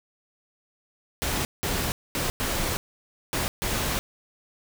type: noise bursts at uneven times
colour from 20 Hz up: pink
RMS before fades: -27 dBFS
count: 6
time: 1.22-1.45 / 1.63-1.92 / 2.15-2.3 / 2.4-2.77 / 3.33-3.48 / 3.62-3.99 s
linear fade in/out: 0 ms
effects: none